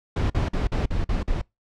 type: noise bursts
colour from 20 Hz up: brown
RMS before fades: -23 dBFS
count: 7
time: 0.16-1.416 s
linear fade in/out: 5 ms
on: 140 ms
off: 46 ms
effects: noise-tail reverb RT60 0.2 s tail -25 dB re dry + low-pass 5000 Hz 12 dB/octave